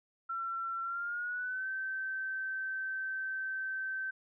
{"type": "tone with pitch glide", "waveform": "sine", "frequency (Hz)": [1354, 1546.4], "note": ["E6", "G6"], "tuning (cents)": [46, -24], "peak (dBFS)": -34, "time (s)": [0.29, 4.11], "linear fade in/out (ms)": 10, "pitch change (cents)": 230, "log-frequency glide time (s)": [0.82, 1.68], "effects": []}